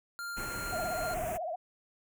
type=tone with tremolo; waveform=square; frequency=1396.9 Hz; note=F6; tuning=in tune; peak=-37 dBFS; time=0.19-1.14 s; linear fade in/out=0 ms; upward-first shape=triangle; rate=2.4 Hz; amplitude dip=25%
type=band-stop noise; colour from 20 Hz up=pink; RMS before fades=-40 dBFS; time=0.36-1.38 s; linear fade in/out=20 ms; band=2800 to 6400 Hz; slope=48 dB/octave
type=tone with vibrato; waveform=sine; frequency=676 Hz; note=E5; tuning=43 cents sharp; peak=-33 dBFS; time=0.72-1.56 s; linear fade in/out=10 ms; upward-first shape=triangle; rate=16 Hz; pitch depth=180 cents each way
effects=none